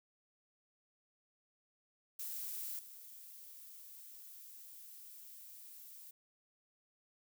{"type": "noise with level steps", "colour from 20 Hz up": "violet", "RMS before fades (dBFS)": [-43, -54], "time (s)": [2.19, 6.11], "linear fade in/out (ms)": 5, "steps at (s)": 2.79, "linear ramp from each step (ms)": 2, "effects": []}